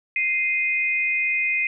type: tone pair together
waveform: sine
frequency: 2093 / 2489 Hz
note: C7 / D#7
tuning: 0 / 0 cents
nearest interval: minor third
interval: 300 cents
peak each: -23 / -22 dBFS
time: 0.16-1.67 s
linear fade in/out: 2 ms
effects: none